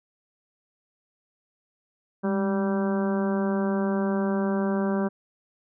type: harmonic tone with a mistuned harmonic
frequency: 194.4 Hz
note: G3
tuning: 14 cents flat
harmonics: 1 / 2 / 3 / 4 / 5 / 6 / 7 / 8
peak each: -24 / -29 / -32 / -38 / -37 / -40 / -42 / -40 dBFS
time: 2.23-5.09 s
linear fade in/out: 20 ms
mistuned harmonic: 1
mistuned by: +55 cents
effects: none